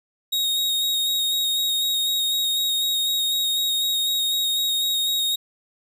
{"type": "tone with vibrato", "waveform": "40% pulse", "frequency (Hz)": 3754, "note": "A#7", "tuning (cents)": 11, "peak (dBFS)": -19, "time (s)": [0.32, 5.36], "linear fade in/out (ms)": 10, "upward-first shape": "square", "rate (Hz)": 4, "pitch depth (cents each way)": 14, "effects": []}